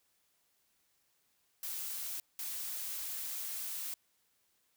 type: noise bursts at uneven times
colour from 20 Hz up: blue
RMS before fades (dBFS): -40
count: 2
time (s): 1.63-2.2 / 2.39-3.94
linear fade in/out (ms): 2
effects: white hiss -75 dBFS RMS until 4.76 s